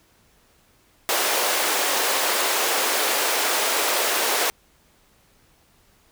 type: high-pass noise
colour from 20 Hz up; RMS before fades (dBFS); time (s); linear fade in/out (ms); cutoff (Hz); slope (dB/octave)
pink; -22; 1.09-4.5; 0; 410; 24
effects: pink hiss -59 dBFS RMS until 6.11 s